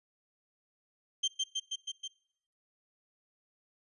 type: tone with echo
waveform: 35% pulse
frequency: 3155 Hz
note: G7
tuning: 10 cents sharp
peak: -25 dBFS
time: 1.23-1.28 s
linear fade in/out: 10 ms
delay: 160 ms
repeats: 5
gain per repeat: -2 dB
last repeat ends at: 2.08 s
effects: noise-tail reverb RT60 0.7 s tail -23 dB re dry + resampled to 24000 Hz